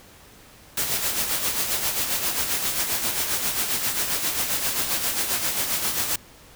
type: noise with tremolo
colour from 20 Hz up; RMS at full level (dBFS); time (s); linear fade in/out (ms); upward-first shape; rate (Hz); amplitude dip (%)
white; -23; 0.77-6.16; 5; sine; 7.5; 50
effects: pink hiss -49 dBFS RMS until 6.55 s